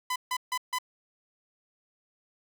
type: tone bursts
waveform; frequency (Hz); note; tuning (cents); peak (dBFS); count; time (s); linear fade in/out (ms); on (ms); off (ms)
sawtooth; 1005; B5; +30; -24; 4; 0.1-0.786; 5; 59; 150
effects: none